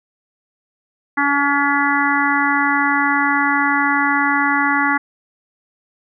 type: harmonic tone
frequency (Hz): 283.8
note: C#4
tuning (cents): +41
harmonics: 1 / 3 / 4 / 5 / 6 / 7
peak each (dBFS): -21 / -21 / -21 / -21 / -21 / -21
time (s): 1.17-4.98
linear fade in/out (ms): 10
effects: none